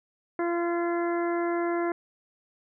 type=harmonic tone; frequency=343.2 Hz; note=F4; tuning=30 cents flat; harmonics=1 / 2 / 3 / 4 / 5 / 6; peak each=-26 / -32 / -36 / -38 / -40 / -42 dBFS; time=0.39-1.92 s; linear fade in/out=2 ms; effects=none